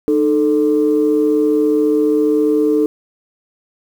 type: tone pair together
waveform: sine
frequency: 305 / 439.7 Hz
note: D#4 / A4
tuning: -34 / -1 cents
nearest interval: tritone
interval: 633 cents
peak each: -13 dBFS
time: 0.08-2.86 s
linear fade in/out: 0 ms
effects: tanh soft clip ceiling -5 dBFS + 7-bit